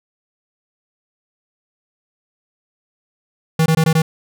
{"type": "tone bursts", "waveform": "square", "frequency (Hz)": 160.3, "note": "E3", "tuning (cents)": -48, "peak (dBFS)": -12, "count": 5, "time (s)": [3.59, 4.02], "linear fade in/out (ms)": 5, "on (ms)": 70, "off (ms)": 20, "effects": []}